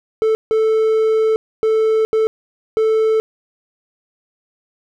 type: tone bursts at uneven times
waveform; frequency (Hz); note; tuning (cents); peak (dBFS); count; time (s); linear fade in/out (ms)
triangle; 440; A4; 0; -10; 5; 0.22-0.35 / 0.51-1.36 / 1.63-2.05 / 2.13-2.27 / 2.77-3.2; 0
effects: none